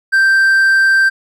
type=tone; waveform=triangle; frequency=1568 Hz; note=G6; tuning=in tune; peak=-6 dBFS; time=0.12-1.1 s; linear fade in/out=20 ms; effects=none

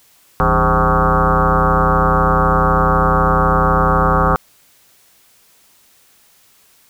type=tone with frequency modulation; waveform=sine; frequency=644 Hz; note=E5; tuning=41 cents flat; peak=-10 dBFS; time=0.4-4.36 s; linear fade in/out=0 ms; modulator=120 Hz; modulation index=5.9; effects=white hiss -52 dBFS RMS until 6.89 s

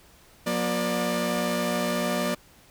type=tone cluster; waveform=sawtooth; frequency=180.6 / 239.9 / 593 Hz; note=F#3 / A#3 / D5; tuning=-42 / +50 / +17 cents; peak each=-26 / -25 / -24 dBFS; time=0.46-2.35 s; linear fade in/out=10 ms; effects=pink hiss -55 dBFS RMS until 2.7 s

